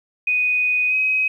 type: tone with pitch glide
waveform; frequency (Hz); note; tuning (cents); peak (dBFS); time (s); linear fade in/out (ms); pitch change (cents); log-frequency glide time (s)
sine; 2489 to 2531; D#7 to D#7; 0 to +29; -16; 0.27-1.28; 5; +29; 0.88-0.95
effects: 9-bit